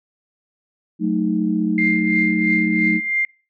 sine chord, D# diminished, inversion first, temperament equal, 185 / 220 / 311.1 Hz, F#3 / A3 / D#4, 0 / 0 / 0 cents, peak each -21 dBFS, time 0.99-3.01 s, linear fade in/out 50 ms
sine tone with tremolo, 2100 Hz, C7, 6 cents sharp, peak -15 dBFS, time 1.78-3.25 s, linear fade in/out 2 ms, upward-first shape triangle, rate 3 Hz, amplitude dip 65%
effects noise-tail reverb RT60 0.4 s tail -26 dB re dry + tanh soft clip ceiling -3 dBFS

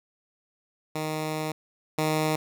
10% pulse tone pair in turn, 155.56 / 155.56 Hz, D#3 / D#3, 0 / 0 cents, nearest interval unison, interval 0 cents, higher neither, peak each -20 / -15 dBFS, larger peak second, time 0.95-1.52 / 1.98-2.36 s, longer first, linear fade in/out 5 ms, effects none

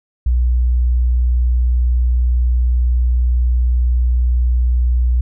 sine tone, 61 Hz, B1, 21 cents flat, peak -11 dBFS, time 0.26-5.21 s, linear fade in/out 5 ms, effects none

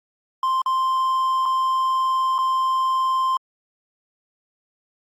triangle tone with dropouts, 1046.5 Hz, C6, in tune, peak -16 dBFS, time 0.43-3.37 s, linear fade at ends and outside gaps 2 ms, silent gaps 0.618-0.66 / 1.456-1.459 / 2.382-2.387 s, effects Opus 48 kbps

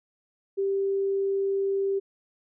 sine tone, 392.4 Hz, G4, 2 cents sharp, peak -23 dBFS, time 0.57-2 s, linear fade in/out 20 ms, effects none

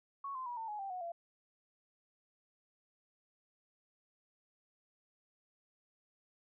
sine tone with pitch steps, 1108.7 / 1034.5 / 965.2 / 900.5 / 840.2 / 784 / 731.5 / 682.5 Hz, C#6 / C6 / B5 / A5 / G#5 / G5 / F#5 / F5, 0 / -20 / -40 / +40 / +20 / 0 / -20 / -40 cents, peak -39 dBFS, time 0.24-1.12 s, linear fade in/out 5 ms, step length 110 ms, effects none

